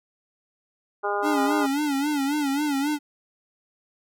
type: harmonic tone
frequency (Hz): 203.8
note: G#3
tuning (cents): -32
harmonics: 2 / 3 / 4 / 5 / 6 / 7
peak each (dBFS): -28 / -32 / -28 / -33 / -31 / -32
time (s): 1.03-1.67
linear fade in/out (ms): 20
type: tone with vibrato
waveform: square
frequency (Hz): 286.2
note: D4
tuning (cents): -45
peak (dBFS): -23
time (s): 1.22-2.99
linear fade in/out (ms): 50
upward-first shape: sine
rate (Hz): 3.7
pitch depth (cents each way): 97
effects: none